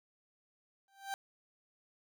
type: tone with exponential growth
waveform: 30% pulse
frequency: 784 Hz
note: G5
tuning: in tune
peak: -31 dBFS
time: 0.88-1.14 s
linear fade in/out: 1 ms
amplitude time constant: 55 ms
effects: none